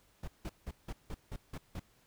brown noise bursts, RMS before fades -40 dBFS, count 8, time 0.23-1.796 s, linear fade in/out 5 ms, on 47 ms, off 170 ms, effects pink hiss -68 dBFS RMS until 2.06 s

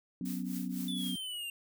sine chord, F# suspended fourth, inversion none, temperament equal, 185 / 246.9 / 277.2 Hz, F#3 / B3 / C#4, 0 / 0 / 0 cents, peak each -37 / -38 / -41 dBFS, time 0.21-1.16 s, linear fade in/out 2 ms
blue noise with tremolo, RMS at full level -44 dBFS, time 0.25-1.19 s, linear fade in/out 5 ms, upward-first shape triangle, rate 4 Hz, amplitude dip 95%
square exponential sweep, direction down, 3520 to 2757 Hz, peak -38 dBFS, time 0.88-1.5 s, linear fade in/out 2 ms
effects none

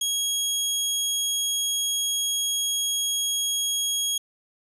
20% pulse tone, 3300 Hz, G#7, 12 cents flat, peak -18 dBFS, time 0.01-4.18 s, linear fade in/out 5 ms, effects resampled to 32000 Hz

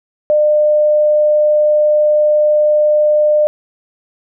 sine tone, 602 Hz, D5, 43 cents sharp, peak -8 dBFS, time 0.3-3.47 s, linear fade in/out 0 ms, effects none

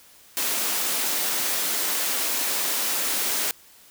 white high-pass noise, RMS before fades -25 dBFS, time 0.37-3.51 s, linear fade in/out 0 ms, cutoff 210 Hz, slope 24 dB/octave, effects white hiss -52 dBFS RMS until 3.9 s

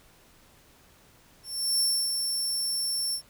25% pulse tone with ADSR envelope, 5420 Hz, E8, 47 cents sharp, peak -17 dBFS, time 1.43-3.22 s, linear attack 370 ms, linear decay 290 ms, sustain -5 dB, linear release 83 ms, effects pink hiss -58 dBFS RMS until 3.29 s

